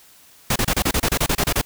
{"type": "noise bursts", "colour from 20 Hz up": "pink", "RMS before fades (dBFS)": -19, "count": 13, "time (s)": [0.5, 1.615], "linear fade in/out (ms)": 5, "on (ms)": 59, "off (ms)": 29, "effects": ["white hiss -50 dBFS RMS until 1.65 s"]}